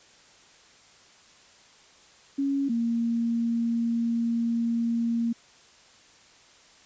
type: tone pair in turn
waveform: sine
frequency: 277.2 / 232.4 Hz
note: C#4 / A#3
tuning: 0 / -5 cents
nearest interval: minor third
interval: 305 cents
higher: first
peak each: -23 dBFS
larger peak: neither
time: 2.38-2.69 / 2.69-5.33 s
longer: second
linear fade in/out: 10 ms
effects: white hiss -55 dBFS RMS until 6.85 s + resampled to 16000 Hz